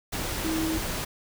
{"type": "tone in noise", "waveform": "sine", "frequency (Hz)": 320, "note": "D#4", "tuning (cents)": 49, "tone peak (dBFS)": -26, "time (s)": [0.44, 0.78], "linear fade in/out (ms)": 10, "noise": "pink", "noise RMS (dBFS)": -31, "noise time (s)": [0.12, 1.05], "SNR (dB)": 2, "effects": []}